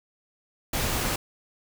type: noise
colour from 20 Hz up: pink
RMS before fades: -27 dBFS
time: 0.73-1.16 s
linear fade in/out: 5 ms
effects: none